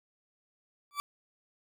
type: tone with exponential growth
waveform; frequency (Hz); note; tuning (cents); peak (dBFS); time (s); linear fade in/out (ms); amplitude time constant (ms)
40% pulse; 1159; D6; -23; -27; 0.91-1; 0; 19
effects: none